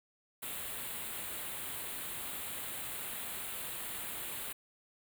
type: band-stop noise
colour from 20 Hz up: white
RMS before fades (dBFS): -41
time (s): 0.42-4.53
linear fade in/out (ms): 10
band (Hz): 4000 to 7800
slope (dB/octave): 48
effects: none